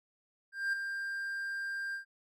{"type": "tone with ADSR envelope", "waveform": "triangle", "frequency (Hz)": 1592, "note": "G6", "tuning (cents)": 26, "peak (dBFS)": -26, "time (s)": [0.52, 2.05], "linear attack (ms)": 210, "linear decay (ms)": 7, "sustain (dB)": -7, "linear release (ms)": 110, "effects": []}